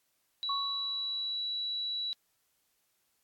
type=tone; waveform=sine; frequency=3925 Hz; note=B7; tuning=11 cents flat; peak=-32 dBFS; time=0.43-2.13 s; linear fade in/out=0 ms
type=tone with exponential decay; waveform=sine; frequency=1108.7 Hz; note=C#6; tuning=in tune; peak=-30 dBFS; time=0.49-1.37 s; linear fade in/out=5 ms; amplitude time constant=190 ms
effects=white hiss -75 dBFS RMS until 3.23 s + AAC 64 kbps